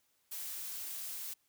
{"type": "noise", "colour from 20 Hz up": "blue", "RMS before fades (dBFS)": -42, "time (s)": [0.31, 1.34], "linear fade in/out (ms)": 10, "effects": ["white hiss -75 dBFS RMS until 1.48 s"]}